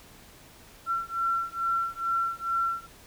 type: beating tone pair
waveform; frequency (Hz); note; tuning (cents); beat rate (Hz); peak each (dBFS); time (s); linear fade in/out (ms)
sine; 1355 / 1357.3; E6 / F6; +47 / -50; 2.3; -29; 0.86-2.87; 50
effects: pink hiss -52 dBFS RMS until 3.06 s